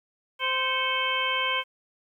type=harmonic tone with a mistuned harmonic; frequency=520 Hz; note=C5; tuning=11 cents flat; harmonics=1 / 2 / 3 / 4 / 5 / 6; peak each=-35 / -29 / -33 / -30 / -33 / -29 dBFS; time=0.39-1.64 s; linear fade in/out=50 ms; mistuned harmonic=4; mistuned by=+100 cents; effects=10-bit